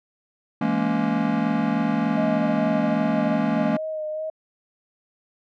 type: chord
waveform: square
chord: A# half-diminished seventh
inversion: second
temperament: just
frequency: 167.82 / 209.8 / 233.1 / 279.7 Hz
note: E3 / G#3 / A#3 / C#4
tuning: +31 / +18 / 0 / +16 cents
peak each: -29 / -26 / -25 / -27 dBFS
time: 0.61-3.77 s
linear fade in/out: 5 ms
type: tone with vibrato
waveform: sine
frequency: 622.3 Hz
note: D#5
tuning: in tune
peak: -26 dBFS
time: 2.17-4.3 s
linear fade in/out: 5 ms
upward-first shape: sine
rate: 2.5 Hz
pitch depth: 24 cents each way
effects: low-pass 2000 Hz 12 dB/octave